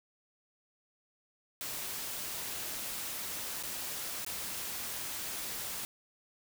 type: noise with dropouts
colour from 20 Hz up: white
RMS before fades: -39 dBFS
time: 1.61-5.85 s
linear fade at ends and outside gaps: 0 ms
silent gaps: 3.627-3.635 / 4.248-4.264 s
effects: none